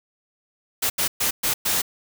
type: noise bursts at uneven times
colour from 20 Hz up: white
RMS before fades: -22 dBFS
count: 5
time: 0.82-0.9 / 0.98-1.08 / 1.2-1.31 / 1.43-1.54 / 1.65-1.82 s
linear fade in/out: 10 ms
effects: none